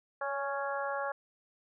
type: harmonic tone with a mistuned harmonic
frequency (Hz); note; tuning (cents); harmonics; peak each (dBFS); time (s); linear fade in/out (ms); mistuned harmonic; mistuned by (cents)
277.4; C#4; +1; 2 / 3 / 4 / 5 / 6; -36 / -38 / -39 / -40 / -41; 0.21-1.12; 5; 2; +17
effects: none